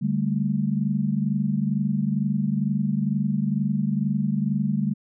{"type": "chord", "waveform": "sine", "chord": "D suspended fourth", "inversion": "none", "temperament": "equal with one note detuned", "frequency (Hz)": [146.83, 197.82, 220], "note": ["D3", "G3", "A3"], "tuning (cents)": [0, 16, 0], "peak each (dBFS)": [-26, -24, -26], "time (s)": [0.01, 4.94], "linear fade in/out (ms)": 20, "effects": []}